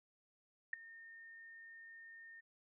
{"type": "tone with ADSR envelope", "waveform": "sine", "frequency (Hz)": 1826, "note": "A#6", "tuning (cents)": -36, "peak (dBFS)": -32, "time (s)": [0.73, 2.41], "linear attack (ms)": 4, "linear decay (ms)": 8, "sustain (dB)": -21, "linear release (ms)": 15, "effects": []}